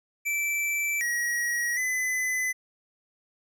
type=tone with pitch steps; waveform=square; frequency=2327 / 1904 / 2015 Hz; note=D7 / A#6 / B6; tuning=-17 / +36 / +34 cents; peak=-26 dBFS; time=0.25-2.53 s; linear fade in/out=20 ms; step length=760 ms; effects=none